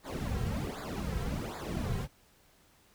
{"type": "noise with flanger", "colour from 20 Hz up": "brown", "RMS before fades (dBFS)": -35, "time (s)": [0.03, 2.08], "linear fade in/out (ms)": 50, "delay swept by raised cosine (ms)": [0.34, 3.44], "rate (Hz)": 1.3, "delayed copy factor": -0.95, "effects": ["pink hiss -64 dBFS RMS until 2.94 s"]}